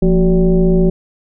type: tone with frequency modulation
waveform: sine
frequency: 174.61 Hz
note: F3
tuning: in tune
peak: -8 dBFS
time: 0.02-0.9 s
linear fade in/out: 5 ms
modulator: 202 Hz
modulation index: 1.2
effects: none